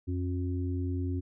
harmonic tone, 90 Hz, F#2, 47 cents flat, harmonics 1 / 3 / 4, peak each -30 / -35 / -41 dBFS, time 0.07-1.21 s, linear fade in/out 20 ms, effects none

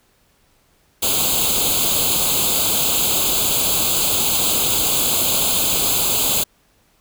white noise with comb filter, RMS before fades -18 dBFS, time 1.02-6.44 s, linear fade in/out 10 ms, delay 0.27 ms, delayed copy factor +1, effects pink hiss -59 dBFS RMS until 7 s

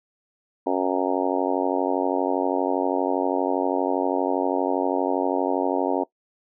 harmonic tone, 92.5 Hz, F#2, in tune, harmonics 3 / 4 / 5 / 6 / 7 / 8 / 9 / 10, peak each -26 / -27 / -28 / -29 / -29 / -30 / -31 / -31 dBFS, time 0.66-6.04 s, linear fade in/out 10 ms, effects noise-tail reverb RT60 0.1 s tail -20 dB re dry

